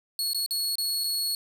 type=tone with dropouts; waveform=sawtooth; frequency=4354 Hz; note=C#8; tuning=32 cents flat; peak=-23 dBFS; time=0.19-1.35 s; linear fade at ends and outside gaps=1 ms; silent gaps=0.333-0.346 / 0.462-0.508 / 0.755-0.783 / 1.038-1.041 s; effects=none